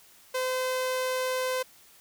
sawtooth tone, 513 Hz, C5, 34 cents flat, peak -23 dBFS, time 0.34-1.63 s, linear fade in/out 10 ms, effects white hiss -56 dBFS RMS until 2 s

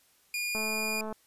sawtooth tone, 2430 Hz, D#7, 42 cents flat, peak -27 dBFS, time 0.34-1.01 s, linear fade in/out 2 ms
click train, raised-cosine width 1 ms, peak -25 dBFS, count 126, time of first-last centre 0.55-1.126 s, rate 217 Hz
effects white hiss -65 dBFS RMS until 1.26 s + resampled to 32000 Hz

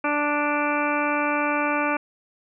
harmonic tone with a mistuned harmonic, 293.7 Hz, D4, in tune, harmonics 1 / 2 / 3 / 4 / 5 / 6 / 7 / 8 / 9, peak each -27 / -28 / -28 / -28 / -29 / -37 / -40 / -29 / -36 dBFS, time 0.04-1.97 s, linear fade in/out 5 ms, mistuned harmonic 9, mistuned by +17 cents, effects none

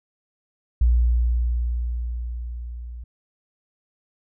sine tone with level ramp, 59.5 Hz, A#1, 36 cents sharp, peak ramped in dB -13 to -33 dBFS, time 0.81-3.04 s, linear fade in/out 5 ms, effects none

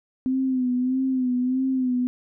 sine tone with vibrato, 256.1 Hz, C4, 37 cents flat, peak -20 dBFS, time 0.26-2.07 s, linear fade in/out 0 ms, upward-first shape sine, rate 1.6 Hz, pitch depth 55 cents each way, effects none

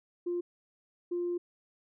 sine tone bursts at uneven times, 350.2 Hz, F4, 5 cents sharp, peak -29 dBFS, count 2, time 0.26-0.41 / 1.11-1.38 s, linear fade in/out 10 ms, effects tanh soft clip ceiling -25 dBFS

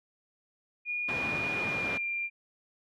sine tone with pitch glide, 2437 to 2384 Hz, D#7 to D7, -37 to +25 cents, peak -30 dBFS, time 0.85-2.3 s, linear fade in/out 50 ms, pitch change -38 cents, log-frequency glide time 1.57-2.05 s
pink band-pass noise, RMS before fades -37 dBFS, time 1.08-1.98 s, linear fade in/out 10 ms, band 140 to 2600 Hz, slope 12 dB/octave
effects none

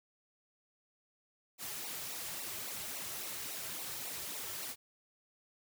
white noise with flanger, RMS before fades -42 dBFS, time 1.58-4.76 s, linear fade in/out 50 ms, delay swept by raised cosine 0.6 to 4.2 ms, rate 3.6 Hz, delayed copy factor -0.75, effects none

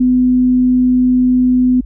sine tone, 251.6 Hz, B3, 32 cents sharp, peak -8 dBFS, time 0-1.81 s, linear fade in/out 10 ms, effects added 50 Hz sine -27 dBFS peak until 1.85 s

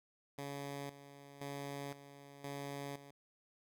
10% pulse tone with tremolo, 141 Hz, C#3, 30 cents sharp, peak -34 dBFS, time 0.38-3.11 s, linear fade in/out 5 ms, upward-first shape square, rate 0.97 Hz, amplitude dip 75%, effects none

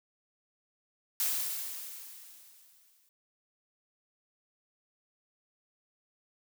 blue noise with exponential decay, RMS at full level -29 dBFS, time 1.2-3.09 s, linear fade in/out 1 ms, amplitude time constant 410 ms, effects none

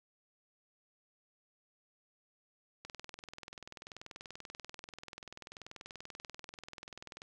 click train, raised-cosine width 0.2 ms, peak -29 dBFS, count 91, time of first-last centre 2.85-7.219 s, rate 20.6 Hz, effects none

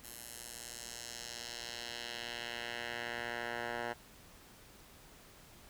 10% pulse tone with band-pass filter sweep, 118.8 Hz, A#2, 33 cents sharp, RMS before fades -43 dBFS, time 0.03-3.94 s, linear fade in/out 20 ms, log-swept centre 12000 to 1200 Hz, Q 1.2, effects pink hiss -58 dBFS RMS until 5.69 s

